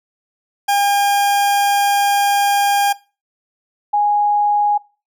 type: tone pair in turn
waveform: 40% pulse / sine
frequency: 807 / 827.3 Hz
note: G#5 / G#5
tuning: -50 / -7 cents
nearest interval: unison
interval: 43 cents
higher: second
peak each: -12 dBFS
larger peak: neither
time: 0.68-2.93 / 3.93-4.78 s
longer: first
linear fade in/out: 10 ms
effects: noise-tail reverb RT60 0.3 s tail -20 dB re dry